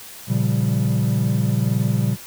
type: chord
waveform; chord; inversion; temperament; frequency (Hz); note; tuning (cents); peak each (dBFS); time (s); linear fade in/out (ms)
triangle; G half-diminished seventh; first; equal; 116.54 / 138.59 / 174.61 / 196; Bb2 / Db3 / F3 / G3; 0 / 0 / 0 / 0; -18 / -20 / -24 / -21; 0.27-2.17; 50
effects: tanh soft clip ceiling -5 dBFS + white hiss -39 dBFS RMS until 2.26 s